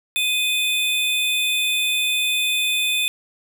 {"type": "tone pair together", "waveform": "square", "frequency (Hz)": [2500, 3533], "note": ["D#7", "A7"], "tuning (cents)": [8, 6], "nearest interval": "tritone", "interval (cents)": 598, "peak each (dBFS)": -22, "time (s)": [0.16, 3.08], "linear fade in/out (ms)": 0, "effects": []}